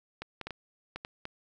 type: clicks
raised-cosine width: 0.3 ms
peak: -22 dBFS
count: 7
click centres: 0.22 / 0.413 / 0.47 / 0.507 / 0.96 / 1.049 / 1.254 s
effects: none